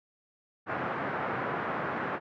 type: band-pass noise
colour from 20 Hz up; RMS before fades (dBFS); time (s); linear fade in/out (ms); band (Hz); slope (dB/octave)
white; -33; 0.66-2.2; 50; 110 to 1600; 24
effects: none